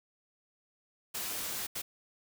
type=noise bursts at uneven times; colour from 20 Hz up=white; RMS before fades=-37 dBFS; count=2; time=1.14-1.67 / 1.75-1.82 s; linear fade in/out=10 ms; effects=none